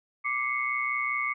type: tone cluster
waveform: sine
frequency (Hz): 1173 / 2078 / 2203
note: D6 / C7 / C#7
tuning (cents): -2 / -12 / -11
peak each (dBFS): -31 / -33 / -29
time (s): 0.24-1.34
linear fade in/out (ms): 20
effects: none